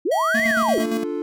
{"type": "linear two-way sweep", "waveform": "sine", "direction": "up then down", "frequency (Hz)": [277.2, 2093, 277.2], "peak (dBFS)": -18, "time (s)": [0.05, 0.79], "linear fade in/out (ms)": 10, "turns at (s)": 0.45}
{"type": "tone", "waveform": "square", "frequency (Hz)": 645, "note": "E5", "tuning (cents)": -38, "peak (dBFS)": -25, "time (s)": [0.11, 0.84], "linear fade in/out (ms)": 10}
{"type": "tone with tremolo", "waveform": "square", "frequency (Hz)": 226.6, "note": "A#3", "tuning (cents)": -49, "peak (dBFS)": -22, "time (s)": [0.34, 1.04], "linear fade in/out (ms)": 10, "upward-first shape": "square", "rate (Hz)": 8.7, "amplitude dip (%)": 55}
{"type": "chord", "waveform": "triangle", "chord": "D minor", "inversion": "none", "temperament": "equal", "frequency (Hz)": [293.7, 349.2, 440], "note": ["D4", "F4", "A4"], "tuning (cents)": [0, 0, 0], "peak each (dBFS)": -26, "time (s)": [0.78, 1.22], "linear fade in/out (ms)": 0}
{"effects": []}